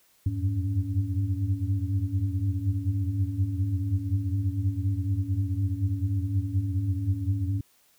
sine tone cluster, 87.3 / 93 / 98.4 / 102.5 / 282.2 Hz, F2 / F#2 / G2 / G#2 / C#4, 0 / +9 / +7 / -22 / +31 cents, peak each -33 / -31 / -33 / -27 / -35 dBFS, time 0.26-7.61 s, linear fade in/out 5 ms, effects white hiss -63 dBFS RMS until 7.98 s

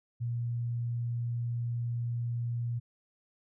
sine tone, 118.8 Hz, A#2, 33 cents sharp, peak -30 dBFS, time 0.2-2.8 s, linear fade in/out 20 ms, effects none

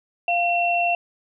sine tone pair together, 698.5 / 2716 Hz, F5 / F7, 0 / -49 cents, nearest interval 2 octaves, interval 2351 cents, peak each -20 / -22 dBFS, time 0.28-0.95 s, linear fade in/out 2 ms, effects none

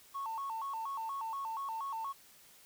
triangle tone with vibrato, 994 Hz, B5, 11 cents sharp, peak -33 dBFS, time 0.14-2.13 s, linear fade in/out 20 ms, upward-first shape square, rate 4.2 Hz, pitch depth 180 cents each way, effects tanh soft clip ceiling -33 dBFS + white hiss -60 dBFS RMS until 2.65 s

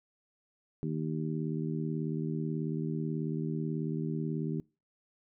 harmonic tone, 78.3 Hz, D#2, 11 cents sharp, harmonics 2 / 3 / 4 / 5, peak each -33 / -37 / -39 / -41 dBFS, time 0.83-4.6 s, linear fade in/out 0 ms, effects noise-tail reverb RT60 0.3 s tail -24 dB re dry

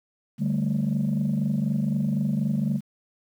sine chord, D suspended fourth, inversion none, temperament equal, 146.83 / 196 / 220 Hz, D3 / G3 / A3, 0 / 0 / 0 cents, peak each -25 dBFS, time 0.38-2.81 s, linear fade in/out 50 ms, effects tanh soft clip ceiling -17 dBFS + 9-bit

